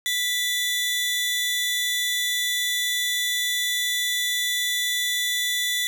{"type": "tone pair together", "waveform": "sawtooth", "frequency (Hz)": [1975.5, 3478], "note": ["B6", "A7"], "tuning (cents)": [0, -21], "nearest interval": "minor seventh", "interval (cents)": 979, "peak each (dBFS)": -22, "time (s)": [0.06, 5.87], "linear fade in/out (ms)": 0, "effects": []}